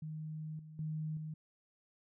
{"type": "tone with level steps", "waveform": "sine", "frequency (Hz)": 155.56, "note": "D#3", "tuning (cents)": 0, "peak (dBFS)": [-40, -49, -36, -40], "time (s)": [0.02, 1.34], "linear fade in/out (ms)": 5, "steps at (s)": [0.59, 0.79, 1.17], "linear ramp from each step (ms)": 2, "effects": []}